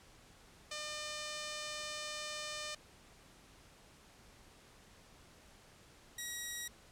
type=tone pair in turn; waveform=5% pulse; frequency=603 / 1909.7 Hz; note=D5 / A#6; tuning=+46 / +41 cents; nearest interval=octave + minor sixth; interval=1995 cents; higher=second; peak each=-29 / -28 dBFS; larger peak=second; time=0.71-2.75 / 6.18-6.68 s; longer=first; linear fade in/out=5 ms; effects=pink hiss -61 dBFS RMS until 6.91 s + low-pass 10000 Hz 12 dB/octave